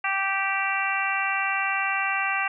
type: harmonic tone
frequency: 390 Hz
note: G4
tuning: 9 cents flat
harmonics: 2 / 3 / 4 / 5 / 6 / 7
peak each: -30 / -30 / -30 / -30 / -30 / -30 dBFS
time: 0.04-2.48 s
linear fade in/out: 5 ms
effects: none